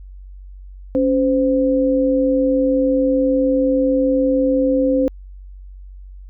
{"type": "tone pair together", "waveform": "sine", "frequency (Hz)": [277.2, 516.1], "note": ["C#4", "C5"], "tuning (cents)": [0, -24], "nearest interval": "major seventh", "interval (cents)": 1076, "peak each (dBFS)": -16, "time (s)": [0.95, 5.08], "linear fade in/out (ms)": 0, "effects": ["added 47 Hz sine -34 dBFS peak until 6.29 s"]}